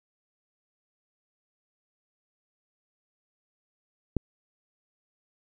click, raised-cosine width 3 ms, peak -12 dBFS, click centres 4.167 s, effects none

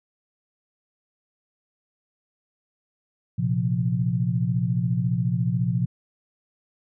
sine chord, Bb suspended second, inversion none, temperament equal, 116.54 / 130.81 / 174.61 Hz, Bb2 / C3 / F3, 0 / 0 / 0 cents, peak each -25 dBFS, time 3.38-5.86 s, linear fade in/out 10 ms, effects none

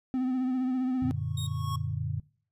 triangle tone with vibrato, 256.4 Hz, C4, 35 cents flat, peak -24 dBFS, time 0.14-1.11 s, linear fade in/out 0 ms, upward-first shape triangle, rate 15 Hz, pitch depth 44 cents each way
sine chord, Gb augmented, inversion none, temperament equal, 92.5 / 116.54 / 146.83 Hz, Gb2 / Bb2 / D3, 0 / 0 / 0 cents, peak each -34 / -34 / -33 dBFS, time 1.02-2.2 s, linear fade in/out 5 ms
square tone with exponential growth, 1100 Hz, C#6, 14 cents flat, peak -33 dBFS, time 1.16-1.76 s, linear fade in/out 5 ms, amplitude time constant 130 ms
sawtooth tone, 3733 Hz, A#7, 2 cents sharp, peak -34 dBFS, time 1.37-1.47 s, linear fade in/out 5 ms
effects noise-tail reverb RT60 0.5 s tail -22 dB re dry + resampled to 32000 Hz

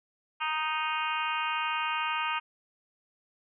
harmonic tone, 311.1 Hz, D#4, in tune, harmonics 3 / 4 / 5 / 6 / 7 / 8 / 9 / 10, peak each -33 / -33 / -37 / -45 / -40 / -36 / -37 / -44 dBFS, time 0.4-2.4 s, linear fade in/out 20 ms, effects none

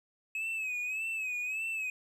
triangle tone with vibrato, 2560 Hz, D#7, 49 cents sharp, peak -31 dBFS, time 0.35-1.9 s, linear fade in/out 2 ms, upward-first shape sine, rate 1.7 Hz, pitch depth 79 cents each way, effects none

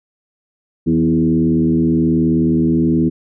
sine tone with frequency modulation, 246.9 Hz, B3, in tune, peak -11 dBFS, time 0.86-3.1 s, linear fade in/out 20 ms, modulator 78.9 Hz, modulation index 1.3, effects none

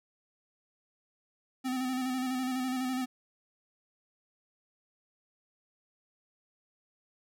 square tone with vibrato, 256.7 Hz, C4, 33 cents flat, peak -31 dBFS, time 1.64-3.06 s, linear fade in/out 20 ms, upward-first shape square, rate 12 Hz, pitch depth 30 cents each way, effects none

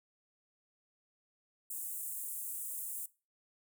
pink high-pass noise, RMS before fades -41 dBFS, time 1.7-3.06 s, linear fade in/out 5 ms, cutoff 8000 Hz, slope 48 dB/octave, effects noise-tail reverb RT60 0.3 s tail -20 dB re dry

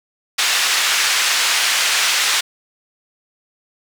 pink band-pass noise, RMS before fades -17 dBFS, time 0.38-2.41 s, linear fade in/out 10 ms, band 1700 to 7300 Hz, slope 12 dB/octave, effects none

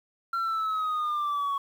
sine linear sweep, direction down, 1369 to 1109 Hz, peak -23 dBFS, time 0.33-1.58 s, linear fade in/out 5 ms, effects tanh soft clip ceiling -25 dBFS + 9-bit

